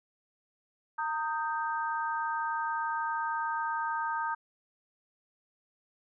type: chord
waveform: sine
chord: Eb major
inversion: second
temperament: equal with one note detuned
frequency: 917.9 / 1244.5 / 1568 Hz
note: Bb5 / Eb6 / G6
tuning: -27 / 0 / 0 cents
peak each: -32 / -35 / -36 dBFS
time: 0.98-4.35 s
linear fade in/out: 10 ms
effects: none